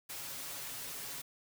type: noise with comb filter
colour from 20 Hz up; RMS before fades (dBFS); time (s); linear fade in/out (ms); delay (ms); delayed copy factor
white; -43; 0.09-1.22; 10; 7.2; +0.65
effects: none